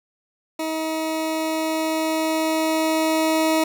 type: tone with level ramp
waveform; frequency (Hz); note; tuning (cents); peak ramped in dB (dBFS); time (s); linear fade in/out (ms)
20% pulse; 318.1; D#4; +38; -19 to -12; 0.59-3.64; 5
effects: none